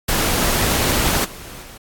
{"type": "noise with level steps", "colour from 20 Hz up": "pink", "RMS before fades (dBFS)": [-18, -36, -39], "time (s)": [0.08, 1.78], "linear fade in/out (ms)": 10, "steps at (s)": [1.24, 1.62], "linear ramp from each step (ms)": 10, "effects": ["AAC 64 kbps"]}